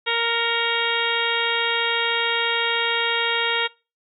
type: harmonic tone with a mistuned harmonic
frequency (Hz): 466.2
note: A#4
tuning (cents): 0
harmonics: 1 / 2 / 3 / 4 / 5 / 6 / 7 / 8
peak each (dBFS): -28 / -28 / -28 / -28 / -28 / -28 / -28 / -28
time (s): 0.06-3.68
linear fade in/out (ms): 20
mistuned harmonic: 5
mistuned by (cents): -50
effects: noise-tail reverb RT60 0.3 s tail -23 dB re dry